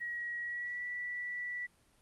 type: tone with pitch glide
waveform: sine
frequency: 1908 to 1957.1 Hz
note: A#6 to B6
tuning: +40 to -16 cents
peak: -36 dBFS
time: 0-1.67 s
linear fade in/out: 20 ms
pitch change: +44 cents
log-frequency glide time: 0.4-0.83 s
effects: pink hiss -68 dBFS RMS until 2.01 s + Opus 32 kbps